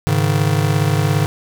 square chord, Ab suspended fourth, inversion none, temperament just, 103.83 / 138.43 / 155.74 Hz, Ab2 / Db3 / Eb3, 0 / -2 / +2 cents, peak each -19 dBFS, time 0.07-1.26 s, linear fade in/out 0 ms, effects none

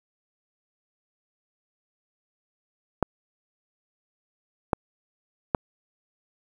clicks, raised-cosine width 1 ms, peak -6 dBFS, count 3, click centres 3.027 / 4.732 / 5.548 s, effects 7-bit

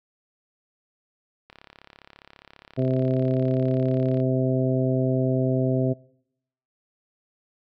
click train, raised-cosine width 0.3 ms, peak -29 dBFS, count 95, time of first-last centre 1.5-4.201 s, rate 34.8 Hz
harmonic tone, 129.9 Hz, C3, 12 cents flat, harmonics 1 / 2 / 3 / 4 / 5, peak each -23 / -25 / -28 / -31 / -30 dBFS, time 2.77-5.94 s, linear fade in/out 20 ms
effects noise-tail reverb RT60 0.8 s tail -25 dB re dry

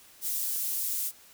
pink high-pass noise, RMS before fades -31 dBFS, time 0.21-1.12 s, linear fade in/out 50 ms, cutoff 11000 Hz, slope 12 dB/octave, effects white hiss -55 dBFS RMS until 1.33 s

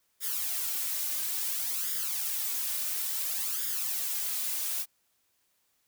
blue noise with flanger, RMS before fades -32 dBFS, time 0.2-4.86 s, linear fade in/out 50 ms, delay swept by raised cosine 0.58 to 3.38 ms, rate 0.58 Hz, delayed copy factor +0.7, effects white hiss -73 dBFS RMS until 5.87 s

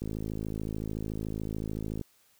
click train, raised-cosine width 3 ms, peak -22 dBFS, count 108, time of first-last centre 0.02-2.013 s, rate 53.7 Hz, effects white hiss -65 dBFS RMS until 2.39 s

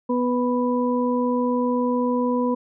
harmonic tone, 246.9 Hz, B3, in tune, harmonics 1 / 2 / 4, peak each -21 / -24 / -27 dBFS, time 0.09-2.55 s, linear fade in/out 10 ms, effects none

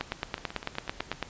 two click trains, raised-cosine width 0.3 ms, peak -22 / -13 dBFS, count 7 / 12, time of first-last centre 0.38-1.127 / 0.01-1.227 s, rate 8.03 / 9.04 Hz, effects pink hiss -49 dBFS RMS until 1.29 s + resampled to 16000 Hz

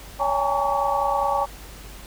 sine tone cluster, 564 / 802 / 832 / 907 / 1131 Hz, C#5 / G5 / G#5 / A#5 / C#6, +30 / +39 / +3 / -48 / +34 cents, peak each -26 dBFS, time 0.19-1.46 s, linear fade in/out 20 ms, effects added 49 Hz sine -41 dBFS peak until 2.06 s + pink hiss -43 dBFS RMS until 2.06 s

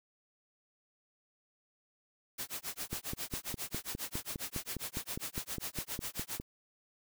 white noise with tremolo, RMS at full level -38 dBFS, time 2.38-6.42 s, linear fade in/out 10 ms, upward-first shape sine, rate 7.4 Hz, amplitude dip 100%
click train, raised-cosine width 3 ms, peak -25 dBFS, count 18, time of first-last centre 2.93-6.399 s, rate 4.9 Hz
effects none

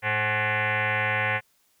sine tone with frequency modulation, 110 Hz, A2, in tune, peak -22 dBFS, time 0.02-1.41 s, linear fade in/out 50 ms, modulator 320 Hz, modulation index 7.3, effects white hiss -66 dBFS RMS until 1.8 s

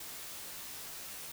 white noise with comb filter, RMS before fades -45 dBFS, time 0-1.32 s, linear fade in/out 5 ms, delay 17 ms, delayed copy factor -0.55, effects none

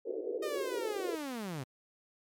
pink band-pass noise, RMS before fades -37 dBFS, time 0.05-1.16 s, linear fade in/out 20 ms, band 370 to 490 Hz, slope 48 dB/octave
sawtooth linear sweep, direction down, 622.3 to 122 Hz, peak -33 dBFS, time 0.42-1.64 s, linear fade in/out 10 ms
effects MP3 96 kbps

